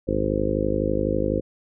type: harmonic tone with a mistuned harmonic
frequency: 52 Hz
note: G#1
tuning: 3 cents sharp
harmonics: 1 / 2 / 3 / 4 / 5 / 6 / 7 / 8 / 9 / 10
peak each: -30 / -31 / -33 / -30 / -31 / -28 / -30 / -31 / -30 / -27 dBFS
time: 0.07-1.41 s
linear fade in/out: 20 ms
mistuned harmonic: 1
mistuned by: +110 cents
effects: none